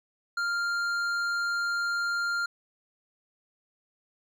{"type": "tone with hard clipping", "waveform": "triangle", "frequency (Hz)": 1396.9, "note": "F6", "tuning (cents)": 0, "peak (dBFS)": -28, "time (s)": [0.37, 2.46], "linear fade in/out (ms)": 5, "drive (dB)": 12, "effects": []}